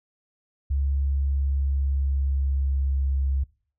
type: tone with pitch glide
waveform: sine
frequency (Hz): 69.3 to 67.8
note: C#2 to C#2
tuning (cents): 0 to -38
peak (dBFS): -21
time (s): 0.7-3.44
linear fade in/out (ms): 10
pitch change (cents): -38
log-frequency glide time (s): 0.91-3.27
effects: noise-tail reverb RT60 0.5 s tail -23 dB re dry